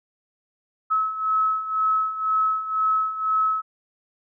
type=beating tone pair; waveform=sine; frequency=1290 / 1292 Hz; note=E6 / E6; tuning=-38 / -35 cents; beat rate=2 Hz; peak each=-26 / -21 dBFS; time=0.9-3.62 s; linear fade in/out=20 ms; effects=none